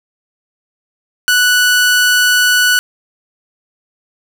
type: tone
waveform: sawtooth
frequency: 1480 Hz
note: F#6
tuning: in tune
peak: -5 dBFS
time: 1.28-2.79 s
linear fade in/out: 0 ms
effects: 7-bit